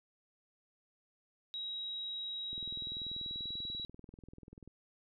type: tone with pitch glide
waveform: sine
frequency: 3835 to 3891 Hz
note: A#7 to B7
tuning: +48 to -27 cents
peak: -38 dBFS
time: 1.54-3.85 s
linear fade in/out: 0 ms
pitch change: +25 cents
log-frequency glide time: 2.45-3.51 s
type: click train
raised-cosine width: 3 ms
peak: -39 dBFS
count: 45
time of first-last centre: 2.53-4.676 s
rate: 20.5 Hz
effects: none